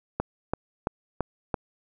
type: click train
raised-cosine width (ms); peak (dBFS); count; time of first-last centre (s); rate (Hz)
1; -11; 5; 0.2-1.542; 2.98
effects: none